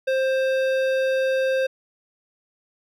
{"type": "tone with hard clipping", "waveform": "sine", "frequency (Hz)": 527, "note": "C5", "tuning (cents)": 12, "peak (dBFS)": -21, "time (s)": [0.07, 1.67], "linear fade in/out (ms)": 10, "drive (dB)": 13, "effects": []}